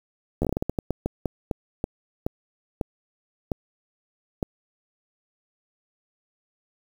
slowing click train, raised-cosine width 2 ms, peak -11 dBFS, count 19, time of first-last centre 0.42-4.428 s, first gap 12 ms, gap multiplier 1.29, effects 7-bit

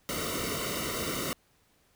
pink noise with comb filter, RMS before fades -33 dBFS, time 0.09-1.33 s, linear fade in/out 0 ms, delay 1.2 ms, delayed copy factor -0.9, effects pink hiss -67 dBFS RMS until 1.95 s

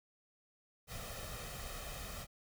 pink noise with comb filter, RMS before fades -45 dBFS, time 0.87-2.27 s, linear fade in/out 50 ms, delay 1.6 ms, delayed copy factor +0.65, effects none

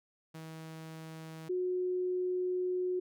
sawtooth / sine tone pair in turn, 160.2 / 364.3 Hz, E3 / F#4, -49 / -27 cents, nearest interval octave + major second, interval 1422 cents, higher second, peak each -40 / -30 dBFS, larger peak second, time 0.34-1.49 / 1.49-3 s, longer second, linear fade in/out 10 ms, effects none

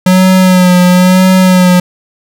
square tone with vibrato, 183.1 Hz, F#3, 18 cents flat, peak -4 dBFS, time 0.06-1.8 s, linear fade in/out 5 ms, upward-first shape sine, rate 1 Hz, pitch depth 34 cents each way, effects none

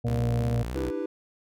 harmonic tone, 118.1 Hz, A#2, 23 cents sharp, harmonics 1 / 2 / 4 / 5 / 6, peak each -25 / -32 / -35 / -39 / -41 dBFS, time 0.04-0.63 s, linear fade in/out 10 ms
sawtooth tone with vibrato, 61.8 Hz, B1, 2 cents sharp, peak -27 dBFS, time 0.06-0.91 s, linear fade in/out 20 ms, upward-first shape sine, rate 3.1 Hz, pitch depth 140 cents each way
triangle chord, E minor seventh, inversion third, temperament equal with one note detuned, 299.1 / 329.6 / 392 / 493.9 Hz, D4 / E4 / G4 / B4, +32 / 0 / 0 / 0 cents, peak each -32 dBFS, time 0.75-1.06 s, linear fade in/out 5 ms
effects none

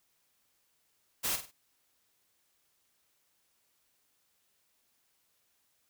white noise with echo, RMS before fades -32 dBFS, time 1.23-1.37 s, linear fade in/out 20 ms, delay 49 ms, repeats 3, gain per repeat -9 dB, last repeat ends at 1.517 s, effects white hiss -74 dBFS RMS until 5.89 s

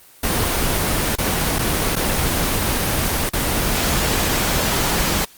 pink noise with dropouts, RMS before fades -19 dBFS, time 0.23-5.25 s, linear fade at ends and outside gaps 5 ms, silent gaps 1.155-1.184 / 1.586-1.59 / 1.955-1.963 / 3.293-3.333 s, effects white hiss -47 dBFS RMS until 5.37 s + Opus 24 kbps

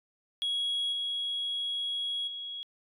sine tone with level steps, 3322 Hz, G#7, in tune, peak -26 / -29 / -36 dBFS, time 0.42-2.63 s, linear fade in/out 0 ms, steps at 0.92 / 2.27 s, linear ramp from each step 10 ms, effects tanh soft clip ceiling -26 dBFS

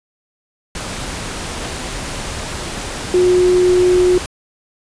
sine tone in noise, 361.9 Hz, F#4, 38 cents flat, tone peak -9 dBFS, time 3.14-4.18 s, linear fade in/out 2 ms, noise pink, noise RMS -25 dBFS, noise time 0.75-4.26 s, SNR +13 dB, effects resampled to 22050 Hz

